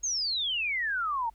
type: exponential sweep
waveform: sine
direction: down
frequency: 6660 to 880 Hz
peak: -27 dBFS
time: 0.03-1.3 s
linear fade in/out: 10 ms
effects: added 50 Hz sine -56 dBFS peak until 1.34 s + pink hiss -69 dBFS RMS until 1.34 s